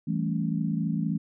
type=chord; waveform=sine; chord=A dominant seventh; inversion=second; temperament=equal; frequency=164.81 / 196 / 220 / 277.2 Hz; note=E3 / G3 / A3 / C#4; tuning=0 / 0 / 0 / 0 cents; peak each=-28 / -32 / -30 / -34 dBFS; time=0.07-1.18 s; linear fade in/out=10 ms; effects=none